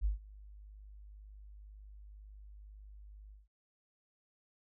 sine tone with ADSR envelope, 51 Hz, G#1, 31 cents flat, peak -27 dBFS, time 0.01-3.48 s, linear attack 41 ms, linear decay 130 ms, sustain -23 dB, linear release 170 ms, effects none

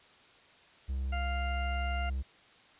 triangle tone, 66.2 Hz, C2, 21 cents sharp, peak -29 dBFS, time 0.88-2.23 s, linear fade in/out 20 ms
harmonic tone, 698.5 Hz, F5, in tune, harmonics 1 / 2 / 3 / 4, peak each -38 / -41 / -43 / -44 dBFS, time 1.12-2.1 s, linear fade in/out 10 ms
effects white hiss -59 dBFS RMS until 2.79 s + resampled to 8000 Hz

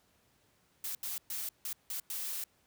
blue noise bursts at uneven times, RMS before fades -38 dBFS, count 6, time 0.84-0.95 / 1.03-1.18 / 1.3-1.49 / 1.65-1.73 / 1.9-2 / 2.1-2.44 s, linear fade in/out 2 ms, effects pink hiss -70 dBFS RMS until 2.66 s + high-pass 60 Hz 12 dB/octave

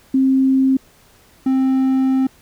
sine / triangle tone pair in turn, 265.3 / 263.6 Hz, C4 / C4, +24 / +13 cents, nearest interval unison, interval 11 cents, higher first, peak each -11 dBFS, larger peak neither, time 0.14-0.77 / 1.46-2.27 s, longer second, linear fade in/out 5 ms, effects pink hiss -51 dBFS RMS until 2.41 s

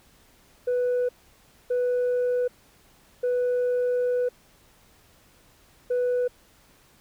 sine tone bursts at uneven times, 493.9 Hz, B4, in tune, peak -19 dBFS, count 4, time 0.67-1.09 / 1.7-2.48 / 3.23-4.29 / 5.9-6.28 s, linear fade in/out 10 ms, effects tanh soft clip ceiling -20 dBFS + pink hiss -58 dBFS RMS until 7 s

